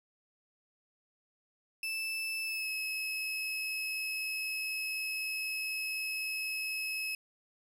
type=tone with pitch glide; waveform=35% pulse; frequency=2637 to 2577 Hz; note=E7 to E7; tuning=0 to -40 cents; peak=-32 dBFS; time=1.83-7.15 s; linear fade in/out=2 ms; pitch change=-40 cents; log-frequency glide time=2.43-2.69 s; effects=10-bit